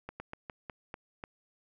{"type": "slowing click train", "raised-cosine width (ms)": 0.5, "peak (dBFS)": -25, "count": 7, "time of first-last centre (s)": [0.09, 1.239], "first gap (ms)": 110, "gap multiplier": 1.22, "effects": []}